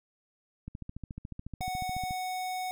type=click train; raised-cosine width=5 ms; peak=-27 dBFS; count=21; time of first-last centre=0.68-2.109 s; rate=14 Hz
type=tone; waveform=square; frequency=740 Hz; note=F#5; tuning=in tune; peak=-33 dBFS; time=1.61-2.71 s; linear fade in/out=0 ms
effects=none